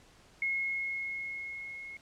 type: tone with level ramp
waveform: sine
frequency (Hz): 2166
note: C#7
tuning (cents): -41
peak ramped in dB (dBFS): -28 to -42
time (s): 0.42-1.97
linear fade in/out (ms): 2
effects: pink hiss -60 dBFS RMS until 2.01 s + low-pass 8000 Hz 12 dB/octave